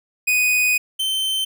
45% pulse tone pair in turn, 2489 / 3094 Hz, D#7 / G7, 0 / -23 cents, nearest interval major third, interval 377 cents, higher second, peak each -15 / -19 dBFS, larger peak first, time 0.27-0.78 / 0.99-1.45 s, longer first, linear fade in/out 10 ms, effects none

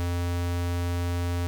square tone, 87.31 Hz, F2, in tune, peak -26 dBFS, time 0-1.47 s, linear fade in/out 0 ms, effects none

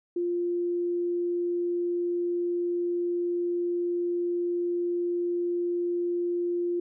sine tone, 349.2 Hz, F4, in tune, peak -25 dBFS, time 0.16-6.8 s, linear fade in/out 5 ms, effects none

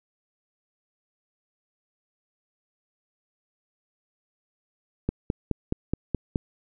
click train, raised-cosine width 3 ms, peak -11 dBFS, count 7, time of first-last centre 5.09-6.358 s, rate 4.73 Hz, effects none

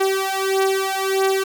sawtooth beating tone pair, 384.9 / 386.5 Hz, G4 / G4, -32 / -24 cents, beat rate 1.6 Hz, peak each -17 dBFS, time 0-1.44 s, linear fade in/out 10 ms, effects 7-bit

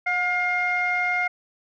sine tone cluster, 722 / 1428 / 2123 Hz, F#5 / F6 / C7, -43 / +38 / +25 cents, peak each -26 / -27 / -22 dBFS, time 0.06-1.28 s, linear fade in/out 10 ms, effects tanh soft clip ceiling -14 dBFS

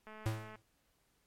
click train, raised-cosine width 0.5 ms, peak -37 dBFS, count 106, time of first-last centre 0.07-0.556 s, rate 216 Hz
square tone with exponential decay, 110 Hz, A2, in tune, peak -30 dBFS, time 0.26-0.62 s, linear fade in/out 0 ms, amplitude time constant 78 ms
effects pink hiss -75 dBFS RMS until 1.26 s + MP3 64 kbps

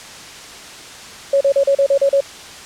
sine tone bursts, 554.4 Hz, C#5, in tune, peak -10 dBFS, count 8, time 1.33-2.206 s, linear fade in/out 5 ms, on 78 ms, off 36 ms, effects white hiss -35 dBFS RMS until 2.65 s + low-pass 7000 Hz 12 dB/octave

